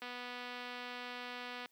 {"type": "click train", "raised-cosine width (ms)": 0.3, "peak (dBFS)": -29, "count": 404, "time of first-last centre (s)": [0.02, 1.658], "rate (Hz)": 246, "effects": ["white hiss -74 dBFS RMS until 1.71 s", "high-pass 200 Hz 12 dB/octave"]}